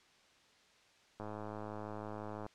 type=click train; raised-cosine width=1 ms; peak=-30 dBFS; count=135; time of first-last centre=1.2-2.464 s; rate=106 Hz; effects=white hiss -66 dBFS RMS until 2.54 s + low-pass 5000 Hz 12 dB/octave